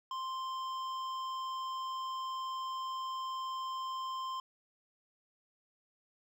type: tone with hard clipping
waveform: sine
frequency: 1046.5 Hz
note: C6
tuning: in tune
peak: -38 dBFS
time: 0.11-4.4 s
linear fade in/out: 2 ms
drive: 10 dB
effects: none